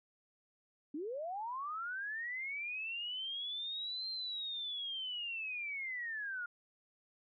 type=linear two-way sweep; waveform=sine; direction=up then down; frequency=273.7 to 4173 to 1400 Hz; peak=-38 dBFS; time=0.94-6.46 s; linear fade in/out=5 ms; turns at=4.09 s; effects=none